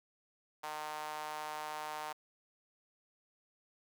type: tone with high-pass filter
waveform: sawtooth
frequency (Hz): 152.7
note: D#3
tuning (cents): -32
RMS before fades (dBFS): -42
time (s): 0.63-2.13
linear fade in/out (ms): 10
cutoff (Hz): 850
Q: 2.9
effects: 10-bit